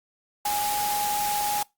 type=tone in noise; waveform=sine; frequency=827 Hz; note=G#5; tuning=8 cents flat; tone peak=-25 dBFS; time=0.45-1.63 s; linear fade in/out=5 ms; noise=white; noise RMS=-30 dBFS; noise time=0.45-1.63 s; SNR=+2 dB; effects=noise-tail reverb RT60 0.2 s tail -23 dB re dry + Opus 48 kbps